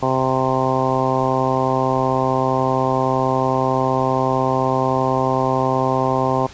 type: harmonic tone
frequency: 130.81 Hz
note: C3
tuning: in tune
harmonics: 1 / 2 / 3 / 4 / 5 / 6 / 7 / 8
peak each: -24 / -24 / -24 / -24 / -24 / -24 / -24 / -24 dBFS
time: 0.02-6.47 s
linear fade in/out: 10 ms
effects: pink hiss -40 dBFS RMS until 6.53 s + resampled to 16000 Hz